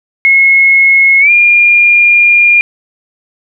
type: tone with pitch glide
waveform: sine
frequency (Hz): 2173 to 2411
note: C#7 to D7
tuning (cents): -35 to +45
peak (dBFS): -3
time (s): 0.25-2.61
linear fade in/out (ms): 0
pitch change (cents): +180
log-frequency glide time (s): 1.2-1.31
effects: none